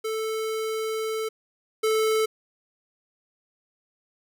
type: tone pair in turn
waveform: square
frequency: 440 / 437.8 Hz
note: A4 / A4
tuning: 0 / -9 cents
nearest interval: unison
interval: 9 cents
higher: first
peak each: -27 / -21 dBFS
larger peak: second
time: 0.04-1.29 / 1.83-2.26 s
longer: first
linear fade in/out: 10 ms
effects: none